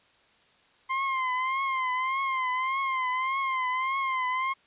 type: tone with vibrato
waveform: 30% pulse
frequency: 1046.5 Hz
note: C6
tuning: in tune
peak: -23 dBFS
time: 0.89-4.54 s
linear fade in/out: 20 ms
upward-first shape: triangle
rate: 1.7 Hz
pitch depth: 77 cents each way
effects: white hiss -62 dBFS RMS until 4.66 s + resampled to 8000 Hz